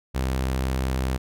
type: tone with pitch glide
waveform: sawtooth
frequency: 65.2 to 64.82 Hz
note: C2 to C2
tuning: -5 to -16 cents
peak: -19 dBFS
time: 0.14-1.18 s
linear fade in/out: 20 ms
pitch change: -11 cents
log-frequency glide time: 0.8-1.06 s
effects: none